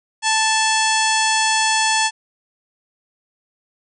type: harmonic tone with a mistuned harmonic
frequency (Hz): 880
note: A5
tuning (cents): 0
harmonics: 1 / 2 / 3 / 4 / 5 / 6 / 7 / 8 / 9 / 10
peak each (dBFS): -19 / -22 / -24 / -25 / -26 / -27 / -27 / -28 / -29 / -29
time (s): 0.22-2.11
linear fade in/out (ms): 50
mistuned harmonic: 4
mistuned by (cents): -83
effects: none